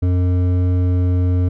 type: tone with hard clipping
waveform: sine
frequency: 90.1 Hz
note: F#2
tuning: 45 cents flat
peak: -15 dBFS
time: 0.02-1.49 s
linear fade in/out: 10 ms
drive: 10 dB
effects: none